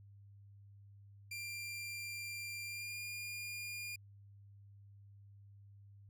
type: tone with pitch glide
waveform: sawtooth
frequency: 2378 to 2415 Hz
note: D7 to D7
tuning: +21 to +48 cents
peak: -39 dBFS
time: 1.31-3.96 s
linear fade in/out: 5 ms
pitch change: +27 cents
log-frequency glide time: 2.65-3 s
effects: added 100 Hz sine -56 dBFS peak until 6.09 s